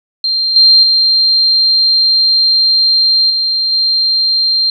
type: tone with level steps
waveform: sine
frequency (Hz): 4174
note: C8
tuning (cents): -5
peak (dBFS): -11 / -3 / -7 / -11 / -9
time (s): 0.24-4.7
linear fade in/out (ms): 2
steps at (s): 0.56 / 0.83 / 3.3 / 3.72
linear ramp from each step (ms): 2
effects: none